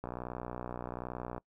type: click train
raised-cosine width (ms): 1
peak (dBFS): -25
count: 83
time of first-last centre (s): 0.04-1.38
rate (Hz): 61.2
effects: noise-tail reverb RT60 0.1 s tail -23 dB re dry